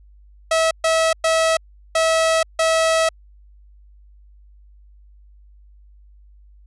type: tone bursts at uneven times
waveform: sawtooth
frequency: 648 Hz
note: E5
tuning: 30 cents flat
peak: -11 dBFS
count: 5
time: 0.51-0.71 / 0.84-1.13 / 1.24-1.57 / 1.95-2.43 / 2.59-3.09 s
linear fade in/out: 5 ms
effects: added 50 Hz sine -45 dBFS peak until 6.66 s + resampled to 24000 Hz